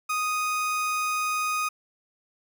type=tone; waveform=30% pulse; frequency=1244.5 Hz; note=D#6; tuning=in tune; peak=-22 dBFS; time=0.09-1.69 s; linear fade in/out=10 ms; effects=none